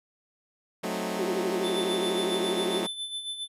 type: chord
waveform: 15% pulse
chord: F# diminished seventh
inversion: none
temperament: equal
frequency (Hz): 185 / 220 / 261.6 / 311.1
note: F#3 / A3 / C4 / Eb4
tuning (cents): 0 / 0 / 0 / 0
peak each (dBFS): -27 / -27 / -32 / -31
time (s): 0.83-2.87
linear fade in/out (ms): 10
type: tone with vibrato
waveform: sine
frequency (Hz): 370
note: F#4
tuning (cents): 0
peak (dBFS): -28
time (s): 1.18-2.84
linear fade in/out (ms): 10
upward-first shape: sine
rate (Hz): 12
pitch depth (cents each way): 110
type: tone with tremolo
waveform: square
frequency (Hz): 3520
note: A7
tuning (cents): 0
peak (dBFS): -31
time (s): 1.62-3.48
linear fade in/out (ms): 50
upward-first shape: sine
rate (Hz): 7.3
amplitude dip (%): 60
effects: resampled to 32000 Hz